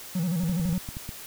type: tone with vibrato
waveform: triangle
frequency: 172.9 Hz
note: F3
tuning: 17 cents flat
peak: -22 dBFS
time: 0.15-0.78 s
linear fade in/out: 5 ms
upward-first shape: square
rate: 12 Hz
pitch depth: 110 cents each way
type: clicks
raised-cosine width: 5 ms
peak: -23 dBFS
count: 10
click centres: 0.436 / 0.496 / 0.598 / 0.655 / 0.692 / 0.728 / 0.778 / 0.889 / 0.969 / 1.091 s
effects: white hiss -42 dBFS RMS until 1.26 s

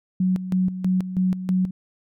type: tone with tremolo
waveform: sine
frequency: 185 Hz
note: F#3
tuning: in tune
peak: -17 dBFS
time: 0.2-1.71 s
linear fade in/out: 5 ms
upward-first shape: square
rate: 3.1 Hz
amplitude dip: 70%
effects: none

